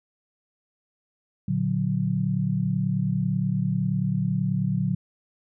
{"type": "chord", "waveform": "sine", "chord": "Bb augmented", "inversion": "none", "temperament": "equal", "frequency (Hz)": [116.54, 146.83, 185], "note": ["Bb2", "D3", "F#3"], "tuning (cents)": [0, 0, 0], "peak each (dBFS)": [-28, -26, -25], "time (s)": [1.48, 4.95], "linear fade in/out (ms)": 5, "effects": []}